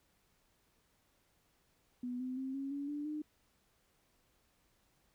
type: tone with pitch steps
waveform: sine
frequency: 246.9 / 255.5 / 264.3 / 273.5 / 283 / 292.8 / 302.9 Hz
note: B3 / C4 / C4 / C#4 / C#4 / D4 / D#4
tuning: 0 / -41 / +18 / -23 / +36 / -5 / -46 cents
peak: -37 dBFS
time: 2.03-3.22 s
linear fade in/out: 5 ms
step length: 170 ms
effects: pink hiss -74 dBFS RMS until 5.14 s